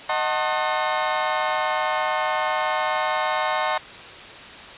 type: chord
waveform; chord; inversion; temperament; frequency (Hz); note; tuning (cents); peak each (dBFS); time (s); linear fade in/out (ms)
30% pulse; D# diminished seventh; none; just; 622.3 / 746.7 / 896 / 1075.3; D#5 / F#5 / A5 / C6; 0 / +16 / +31 / +47; -24; 0.09-3.78; 5
effects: white hiss -39 dBFS RMS until 4.77 s + resampled to 8000 Hz